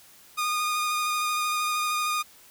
sawtooth tone with vibrato, 1225 Hz, D#6, 27 cents flat, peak -21 dBFS, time 0.37-2.23 s, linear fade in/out 20 ms, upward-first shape square, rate 13 Hz, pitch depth 10 cents each way, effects white hiss -53 dBFS RMS until 2.5 s

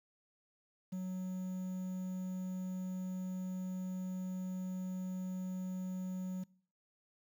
triangle tone with quantisation, 185 Hz, F#3, in tune, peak -35 dBFS, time 0.92-6.44 s, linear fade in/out 10 ms, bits 10, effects noise-tail reverb RT60 0.6 s tail -25 dB re dry

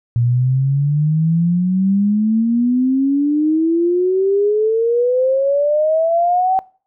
sine exponential sweep, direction up, 117.2 to 768 Hz, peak -12 dBFS, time 0.16-6.59 s, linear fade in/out 0 ms, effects noise-tail reverb RT60 0.4 s tail -22 dB re dry

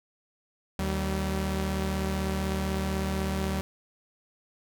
sawtooth tone pair together, 76 / 192.17 Hz, D#2 / G3, -40 / -34 cents, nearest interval octave + major third, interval 1606 cents, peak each -26 dBFS, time 0.79-3.61 s, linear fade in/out 0 ms, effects none

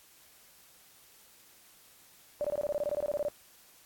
sine tone bursts, 587.3 Hz, D5, in tune, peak -28 dBFS, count 16, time 2.41-3.284 s, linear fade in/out 0 ms, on 34 ms, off 22 ms, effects white hiss -59 dBFS RMS until 3.85 s + AAC 64 kbps

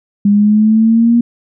sine exponential sweep, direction up, 201.6 to 238.1 Hz, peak -6 dBFS, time 0.25-1.21 s, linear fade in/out 5 ms, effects none

